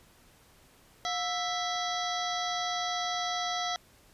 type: harmonic tone with a mistuned harmonic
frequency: 660 Hz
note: E5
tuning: 2 cents sharp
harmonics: 1 / 2 / 3 / 5 / 6 / 7 / 8 / 9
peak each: -33 / -37 / -39 / -38 / -39 / -45 / -45 / -42 dBFS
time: 1.05-3.76 s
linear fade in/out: 0 ms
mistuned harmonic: 1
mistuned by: +140 cents
effects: pink hiss -60 dBFS RMS until 4.13 s + resampled to 32000 Hz